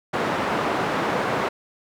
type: band-pass noise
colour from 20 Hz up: white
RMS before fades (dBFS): -24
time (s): 0.13-1.49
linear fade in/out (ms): 10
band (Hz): 150 to 1100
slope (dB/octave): 12
effects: none